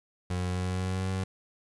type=tone with pitch glide; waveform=30% pulse; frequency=90.3 to 94.46 Hz; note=F#2 to F#2; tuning=-42 to +36 cents; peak=-26 dBFS; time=0.3-1.24 s; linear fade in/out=5 ms; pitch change=+78 cents; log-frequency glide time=0.45-1.1 s; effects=resampled to 24000 Hz + 10-bit